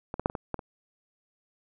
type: clicks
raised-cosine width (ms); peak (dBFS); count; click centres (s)
1; -19 / -17 / -9 / -22 / -18 / -15 / -24; 7; 0.141 / 0.196 / 0.259 / 0.299 / 0.352 / 0.543 / 0.592
effects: none